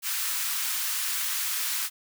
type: high-pass noise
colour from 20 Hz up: white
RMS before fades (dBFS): -29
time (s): 0.02-1.9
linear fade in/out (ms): 50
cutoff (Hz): 1100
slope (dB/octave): 24
effects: none